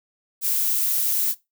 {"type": "noise", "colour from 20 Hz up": "violet", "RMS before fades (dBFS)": -22, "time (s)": [0.41, 1.35], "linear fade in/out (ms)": 50, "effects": ["noise-tail reverb RT60 0.2 s tail -19 dB re dry"]}